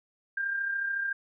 sine tone with amplitude modulation, 1596 Hz, G6, 31 cents sharp, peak -26 dBFS, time 0.37-1.13 s, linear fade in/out 5 ms, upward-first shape sine, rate 33.8 Hz, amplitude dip 45%, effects none

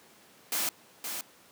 white noise with echo, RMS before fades -30 dBFS, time 0.52-0.69 s, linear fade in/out 2 ms, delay 520 ms, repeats 1, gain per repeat -6 dB, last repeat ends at 1.21 s, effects pink hiss -57 dBFS RMS until 1.51 s + high-pass 200 Hz 12 dB/octave

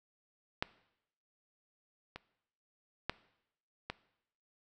clicks, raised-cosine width 0.3 ms, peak -15 / -27 / -16 / -21 dBFS, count 4, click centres 0.625 / 2.16 / 3.096 / 3.9 s, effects noise-tail reverb RT60 0.8 s tail -19 dB re dry

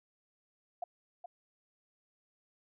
sine tone with echo, 704 Hz, F5, 14 cents sharp, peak -34 dBFS, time 0.82-0.84 s, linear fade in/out 5 ms, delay 420 ms, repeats 1, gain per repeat -8 dB, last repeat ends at 1.26 s, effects none

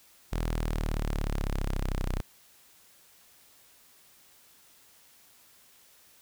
sawtooth exponential sweep, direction down, 41.33 to 30.87 Hz, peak -24 dBFS, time 0.32-2.21 s, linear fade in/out 10 ms, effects white hiss -59 dBFS RMS until 6.21 s

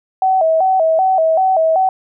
sine tone with vibrato, 698.5 Hz, F5, in tune, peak -10 dBFS, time 0.22-1.89 s, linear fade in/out 2 ms, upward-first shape square, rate 2.6 Hz, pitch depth 140 cents each way, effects none

